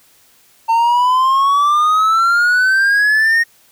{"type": "exponential sweep", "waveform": "triangle", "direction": "up", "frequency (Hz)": [901, 1864.7], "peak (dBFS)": -8, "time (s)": [0.68, 3.44], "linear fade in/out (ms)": 20, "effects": ["white hiss -51 dBFS RMS until 3.71 s"]}